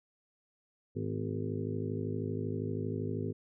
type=harmonic tone with a mistuned harmonic; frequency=52.7 Hz; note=G#1; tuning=26 cents sharp; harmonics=2 / 3 / 4 / 5 / 6 / 7 / 8 / 9; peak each=-37 / -40 / -46 / -39 / -50 / -41 / -41 / -47 dBFS; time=0.95-3.33 s; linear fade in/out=20 ms; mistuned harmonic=5; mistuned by=-56 cents; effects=none